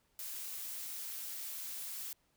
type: noise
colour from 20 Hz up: blue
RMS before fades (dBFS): -43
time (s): 0.19-2.13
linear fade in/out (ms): 2
effects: pink hiss -75 dBFS RMS until 2.36 s